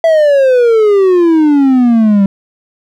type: exponential sweep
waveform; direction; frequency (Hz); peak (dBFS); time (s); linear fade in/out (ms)
triangle; down; 666 to 193.6; -3; 0.04-2.26; 2
effects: none